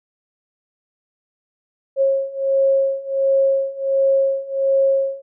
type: beating tone pair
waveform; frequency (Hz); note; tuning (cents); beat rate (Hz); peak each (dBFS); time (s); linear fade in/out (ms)
sine; 542 / 543.4; C#5 / C#5; -39 / -35; 1.4; -19 / -17; 1.96-5.22; 50
effects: none